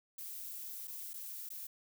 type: noise with dropouts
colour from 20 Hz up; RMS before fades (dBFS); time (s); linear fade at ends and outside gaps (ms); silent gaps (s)
violet; -45; 0.18-1.67; 5; 0.874-0.878 / 1.134-1.139 / 1.49-1.502
effects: none